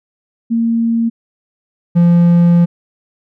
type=tone pair in turn; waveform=sine / triangle; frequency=230 / 172.31 Hz; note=A#3 / F3; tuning=-23 / -23 cents; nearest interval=perfect fourth; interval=500 cents; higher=first; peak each=-11 / -4 dBFS; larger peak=second; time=0.5-1.1 / 1.95-2.66 s; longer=second; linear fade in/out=20 ms; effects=none